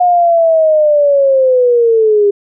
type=linear sweep; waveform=sine; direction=down; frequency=722 to 400.9 Hz; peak=-6 dBFS; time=0-2.31 s; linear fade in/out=10 ms; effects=none